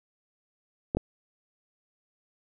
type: clicks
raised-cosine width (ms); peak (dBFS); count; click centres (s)
2; -13 / -13; 2; 0.949 / 0.97
effects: none